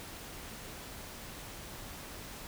silence, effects pink hiss -46 dBFS RMS until 2.47 s

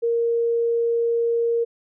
sine tone, 466.2 Hz, A#4, in tune, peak -18 dBFS, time 0.02-1.65 s, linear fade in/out 20 ms, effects none

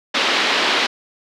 white band-pass noise, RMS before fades -18 dBFS, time 0.14-0.87 s, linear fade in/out 10 ms, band 250 to 4000 Hz, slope 24 dB/octave, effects none

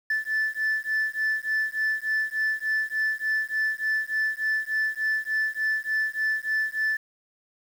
sine beating tone pair, 1750 / 1753.4 Hz, A6 / A6, -10 / -7 cents, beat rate 3.4 Hz, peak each -25 dBFS, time 0.1-6.97 s, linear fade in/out 5 ms, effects tanh soft clip ceiling -20 dBFS + 8-bit

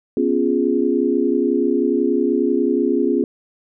sine chord, C# dominant seventh, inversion third, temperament equal, 246.9 / 277.2 / 349.2 / 415.3 Hz, B3 / C#4 / E#4 / G#4, 0 / 0 / 0 / 0 cents, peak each -21 / -20 / -20 / -21 dBFS, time 0.17-3.24 s, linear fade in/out 2 ms, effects none

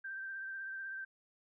sine tone with vibrato, 1568 Hz, G6, in tune, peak -40 dBFS, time 0.04-1.05 s, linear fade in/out 10 ms, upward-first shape triangle, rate 16 Hz, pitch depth 30 cents each way, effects none

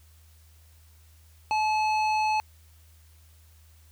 square tone with low-pass filter, 861 Hz, A5, 38 cents flat, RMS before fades -25 dBFS, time 1.51-2.4 s, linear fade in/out 0 ms, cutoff 3900 Hz, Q 0.92, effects added 79 Hz sine -53 dBFS peak until 3.91 s + white hiss -62 dBFS RMS until 3.91 s

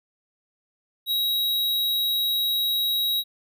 square tone, 3835 Hz, A#7, 48 cents sharp, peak -22 dBFS, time 1.06-3.24 s, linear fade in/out 50 ms, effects none

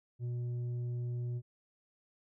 sine tone with tanh clipping, 121.3 Hz, B2, 31 cents flat, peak -35 dBFS, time 0.19-1.42 s, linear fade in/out 50 ms, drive 5 dB, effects none

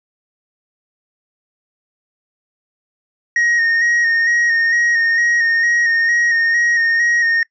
triangle tone with vibrato, 1864.7 Hz, A#6, in tune, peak -11 dBFS, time 3.36-7.43 s, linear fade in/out 2 ms, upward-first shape square, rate 2.2 Hz, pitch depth 23 cents each way, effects noise-tail reverb RT60 0.1 s tail -22 dB re dry + resampled to 16000 Hz

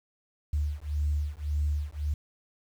sine beating tone pair, 73.2 / 75 Hz, D2 / D2, -5 / +37 cents, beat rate 1.8 Hz, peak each -29 dBFS, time 0.53-2.14 s, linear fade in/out 5 ms, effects tanh soft clip ceiling -19 dBFS + 9-bit

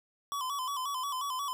square tone with vibrato, 1077 Hz, C6, 50 cents sharp, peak -33 dBFS, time 0.32-1.53 s, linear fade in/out 0 ms, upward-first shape square, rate 5.6 Hz, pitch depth 88 cents each way, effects none

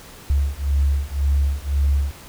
sine beating tone pair, 69.3 / 71.2 Hz, C#2 / C#2, 0 / +47 cents, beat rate 1.9 Hz, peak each -19 dBFS, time 0.3-2.11 s, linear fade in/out 0 ms, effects tanh soft clip ceiling -10 dBFS + pink hiss -42 dBFS RMS until 2.28 s

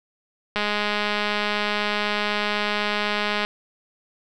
click train, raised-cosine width 0.3 ms, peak -8 dBFS, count 602, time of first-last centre 0.56-3.449 s, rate 208 Hz, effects none

